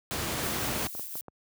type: noise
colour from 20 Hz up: pink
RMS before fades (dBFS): -31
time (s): 0.11-0.87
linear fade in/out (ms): 0
type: noise with tremolo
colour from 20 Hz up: violet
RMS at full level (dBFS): -36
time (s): 0.43-1.21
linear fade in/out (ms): 0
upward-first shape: sine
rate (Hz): 5.7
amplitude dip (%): 45
type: clicks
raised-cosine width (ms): 1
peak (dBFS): -28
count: 4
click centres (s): 0.951 / 0.995 / 1.155 / 1.283
effects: high-pass 80 Hz 12 dB/octave